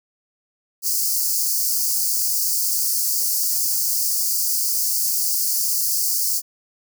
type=high-pass noise; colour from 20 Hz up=white; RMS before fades=-21 dBFS; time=0.82-6.42 s; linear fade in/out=50 ms; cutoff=4500 Hz; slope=96 dB/octave; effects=none